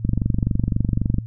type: click train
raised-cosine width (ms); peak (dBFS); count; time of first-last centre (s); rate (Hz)
5; -7; 28; 0.05-1.184; 23.8
effects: added 113 Hz sine -30 dBFS peak until 1.26 s